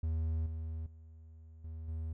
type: tone with level steps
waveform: triangle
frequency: 80 Hz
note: D#2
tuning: 49 cents sharp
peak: -29 / -35 / -49 / -39 / -34 dBFS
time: 0.03-2.13 s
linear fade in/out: 5 ms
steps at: 0.46 / 0.86 / 1.64 / 1.88 s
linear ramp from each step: 5 ms
effects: none